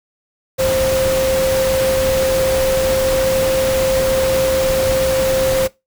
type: tone in noise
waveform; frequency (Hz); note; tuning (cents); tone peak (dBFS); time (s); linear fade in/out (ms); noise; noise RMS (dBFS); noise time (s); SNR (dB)
sine; 527; C5; +12; -14; 0.58-5.68; 20; pink; -22; 0.58-5.68; +5
effects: noise-tail reverb RT60 0.2 s tail -20 dB re dry